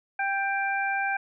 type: harmonic tone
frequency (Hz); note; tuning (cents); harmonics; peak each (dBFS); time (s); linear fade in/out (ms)
788; G5; +9; 1 / 2 / 3; -28 / -28 / -32; 0.19-1.17; 5
effects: none